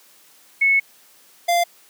sine / square tone pair in turn, 2200 / 693 Hz, C#7 / F5, -14 / -14 cents, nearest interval octave + minor sixth, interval 2000 cents, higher first, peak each -13 / -16 dBFS, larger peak first, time 0.61-0.8 / 1.48-1.64 s, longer first, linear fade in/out 10 ms, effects white hiss -52 dBFS RMS until 1.89 s + high-pass 200 Hz 12 dB/octave

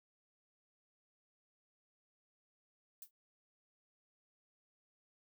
violet noise with exponential decay, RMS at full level -45 dBFS, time 3.02-3.11 s, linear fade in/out 2 ms, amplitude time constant 18 ms, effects none

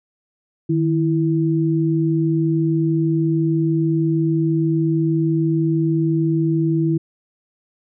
sine tone pair together, 155.2 / 328.9 Hz, D#3 / E4, -4 / -4 cents, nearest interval octave + minor second, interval 1300 cents, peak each -18 dBFS, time 0.69-6.98 s, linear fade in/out 10 ms, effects none

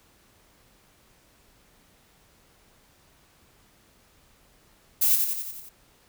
violet noise with echo, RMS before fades -21 dBFS, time 5.01-5.16 s, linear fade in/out 10 ms, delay 89 ms, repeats 6, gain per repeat -4 dB, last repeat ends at 5.694 s, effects pink hiss -60 dBFS RMS until 6.08 s

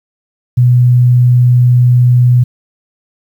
sine tone, 123.47 Hz, B2, in tune, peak -4 dBFS, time 0.57-2.44 s, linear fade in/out 10 ms, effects 7-bit

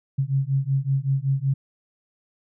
sine beating tone pair, 133.6 / 138.9 Hz, C3 / C#3, +36 / +4 cents, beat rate 5.3 Hz, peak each -23 dBFS, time 0.18-1.54 s, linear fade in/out 10 ms, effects none

